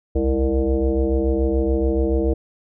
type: tone with frequency modulation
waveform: sine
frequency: 196 Hz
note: G3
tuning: in tune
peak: -16 dBFS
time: 0.15-2.34 s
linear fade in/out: 10 ms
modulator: 133 Hz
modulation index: 2.5
effects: none